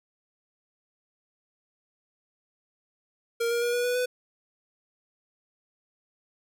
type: tone with pitch steps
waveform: square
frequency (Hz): 466.2 / 472.4 / 478.8 / 485.2 / 491.6 / 498.2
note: A#4 / A#4 / A#4 / B4 / B4 / B4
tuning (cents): 0 / +23 / +46 / -31 / -8 / +15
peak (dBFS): -25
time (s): 3.4-4.06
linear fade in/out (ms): 10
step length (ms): 110
effects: none